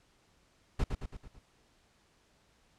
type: noise with echo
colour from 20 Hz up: brown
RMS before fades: -28 dBFS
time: 0.79-0.84 s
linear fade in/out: 5 ms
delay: 110 ms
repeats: 5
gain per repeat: -5 dB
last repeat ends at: 1.39 s
effects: pink hiss -68 dBFS RMS until 2.78 s + low-pass 8000 Hz 12 dB/octave